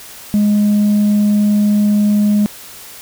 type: tone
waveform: sine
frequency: 207.7 Hz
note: G#3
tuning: in tune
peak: -7 dBFS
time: 0.34-2.46 s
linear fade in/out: 0 ms
effects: tanh soft clip ceiling -8 dBFS + white hiss -35 dBFS RMS until 3.01 s